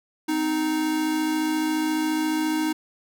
square tone pair together, 256.7 / 311.1 Hz, C4 / D#4, -33 / 0 cents, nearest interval minor third, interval 333 cents, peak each -32 / -23 dBFS, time 0.28-2.73 s, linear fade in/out 10 ms, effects none

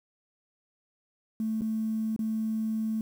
triangle tone with dropouts, 220 Hz, A3, in tune, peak -23 dBFS, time 1.4-3.01 s, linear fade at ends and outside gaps 2 ms, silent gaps 1.61-1.618 / 2.163-2.191 s, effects tanh soft clip ceiling -25 dBFS + 9-bit

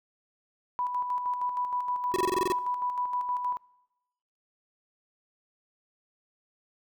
sine tone with tremolo, 987.8 Hz, B5, in tune, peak -26 dBFS, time 0.79-3.57 s, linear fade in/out 0 ms, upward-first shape square, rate 6.4 Hz, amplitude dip 45%
square tone bursts, 370 Hz, F#4, in tune, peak -25 dBFS, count 9, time 2.14-2.521 s, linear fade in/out 0 ms, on 21 ms, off 24 ms
effects noise-tail reverb RT60 1.0 s tail -24 dB re dry

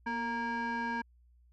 sine tone with frequency modulation, 932.3 Hz, A#5, in tune, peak -29 dBFS, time 0.06-1.02 s, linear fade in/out 10 ms, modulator 695 Hz, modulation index 1.2, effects tanh soft clip ceiling -31 dBFS + added 60 Hz sine -60 dBFS peak until 1.52 s

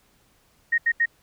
sine tone bursts, 1864 Hz, A#6, 1 cent flat, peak -17 dBFS, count 3, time 0.72-1.059 s, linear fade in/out 10 ms, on 61 ms, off 78 ms, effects pink hiss -62 dBFS RMS until 1.22 s

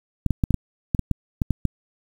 clicks, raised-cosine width 5 ms, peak -7 dBFS, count 11, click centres 0.263 / 0.307 / 0.438 / 0.507 / 0.543 / 0.948 / 0.993 / 1.113 / 1.418 / 1.507 / 1.653 s, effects 7-bit

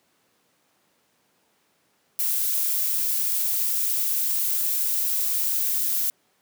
violet noise, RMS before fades -24 dBFS, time 2.19-6.1 s, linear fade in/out 0 ms, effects pink hiss -66 dBFS RMS until 6.41 s + high-pass 200 Hz 12 dB/octave

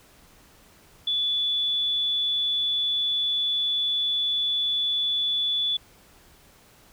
sine tone, 3450 Hz, A7, 35 cents flat, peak -22 dBFS, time 1.07-5.77 s, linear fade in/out 5 ms, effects pink hiss -55 dBFS RMS until 6.92 s

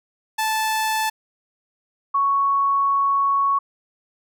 sawtooth / sine tone pair in turn, 875 / 1110.7 Hz, A5 / C#6, -10 / +3 cents, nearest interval major third, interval 413 cents, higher second, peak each -16 dBFS, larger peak neither, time 0.38-1.1 / 2.14-3.59 s, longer second, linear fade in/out 10 ms, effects none

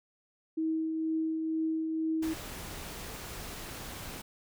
sine tone with tremolo, 319.6 Hz, D#4, 47 cents sharp, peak -27 dBFS, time 0.57-2.34 s, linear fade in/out 10 ms, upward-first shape triangle, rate 2.1 Hz, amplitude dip 35%
pink noise, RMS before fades -42 dBFS, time 2.22-4.22 s, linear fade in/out 10 ms
effects none

